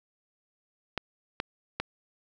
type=clicks; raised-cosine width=0.3 ms; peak=-13 dBFS; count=3; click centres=0.977 / 1.401 / 1.8 s; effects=none